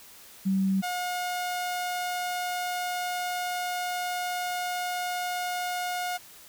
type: tone pair in turn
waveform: sine / sawtooth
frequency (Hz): 192.2 / 719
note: G3 / F#5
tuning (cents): -34 / -50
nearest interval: octave + major seventh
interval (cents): 2284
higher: second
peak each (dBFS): -22 / -25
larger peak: first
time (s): 0.45-0.82 / 0.82-6.18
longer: second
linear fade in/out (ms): 20
effects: white hiss -50 dBFS RMS until 6.48 s